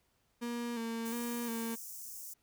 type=tone with vibrato; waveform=35% pulse; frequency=233.1 Hz; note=A#3; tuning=in tune; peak=-34 dBFS; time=0.41-1.76 s; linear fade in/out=20 ms; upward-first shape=square; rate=1.4 Hz; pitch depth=34 cents each way
type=high-pass noise; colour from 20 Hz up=white; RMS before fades=-46 dBFS; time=1.05-2.34 s; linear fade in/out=10 ms; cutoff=5600 Hz; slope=48 dB/octave
effects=pink hiss -75 dBFS RMS until 2.42 s